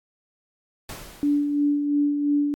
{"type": "noise with exponential decay", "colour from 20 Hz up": "pink", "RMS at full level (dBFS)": -35, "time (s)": [0.89, 1.86], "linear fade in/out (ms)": 2, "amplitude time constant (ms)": 210}
{"type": "tone with tremolo", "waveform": "sine", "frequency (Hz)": 290, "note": "D4", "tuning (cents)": -22, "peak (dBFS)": -17, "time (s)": [1.23, 2.54], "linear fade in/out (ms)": 0, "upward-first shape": "sine", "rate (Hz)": 2.9, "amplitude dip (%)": 45}
{"effects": ["AAC 64 kbps"]}